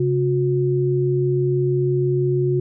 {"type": "tone pair together", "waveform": "sine", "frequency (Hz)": [135.45, 361.6], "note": ["C#3", "F#4"], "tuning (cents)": [-40, -40], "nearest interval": "octave + perfect fourth", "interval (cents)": 1700, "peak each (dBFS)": -19, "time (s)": [0, 2.6], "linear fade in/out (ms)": 5, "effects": []}